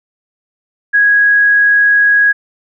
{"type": "tone", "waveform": "sine", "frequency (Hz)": 1657, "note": "G#6", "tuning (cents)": -4, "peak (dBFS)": -6, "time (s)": [0.93, 2.33], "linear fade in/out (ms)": 20, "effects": []}